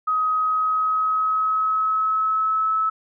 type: tone with pitch glide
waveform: sine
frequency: 1262 to 1299.7 Hz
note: D#6 to E6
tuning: +24 to -25 cents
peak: -18 dBFS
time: 0.07-2.9 s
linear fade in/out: 10 ms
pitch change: +51 cents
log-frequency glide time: 0.3-2.72 s
effects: none